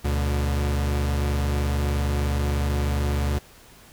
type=tone pair together; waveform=45% pulse; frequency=72.18 / 121.4 Hz; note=D2 / B2; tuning=-29 / -29 cents; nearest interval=major sixth; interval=900 cents; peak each=-22 / -29 dBFS; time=0.04-3.39 s; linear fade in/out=10 ms; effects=pink hiss -50 dBFS RMS until 3.92 s